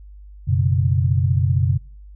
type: chord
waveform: sine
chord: F# suspended fourth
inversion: none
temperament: just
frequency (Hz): 92.5 / 123.33 / 138.75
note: F#2 / B2 / C#3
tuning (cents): 0 / -2 / +2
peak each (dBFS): -18 / -20 / -20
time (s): 0.47-1.78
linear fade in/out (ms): 20
effects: noise-tail reverb RT60 0.4 s tail -23 dB re dry + added 50 Hz sine -38 dBFS peak until 2.15 s